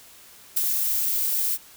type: noise with ADSR envelope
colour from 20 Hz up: violet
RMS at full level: -19 dBFS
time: 0.56-1.58 s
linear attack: 14 ms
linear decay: 14 ms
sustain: -5 dB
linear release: 44 ms
effects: white hiss -49 dBFS RMS until 1.76 s